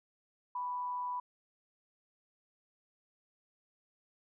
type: tone with amplitude modulation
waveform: sine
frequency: 987.8 Hz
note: B5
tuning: in tune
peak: -33 dBFS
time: 0.55-1.2 s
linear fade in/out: 5 ms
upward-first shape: sine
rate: 161 Hz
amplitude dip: 30%
effects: none